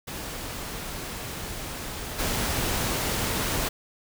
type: noise with level steps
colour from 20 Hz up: pink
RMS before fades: -35 / -27 dBFS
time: 0.07-3.69 s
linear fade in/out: 10 ms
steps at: 2.18 s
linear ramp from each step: 20 ms
effects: none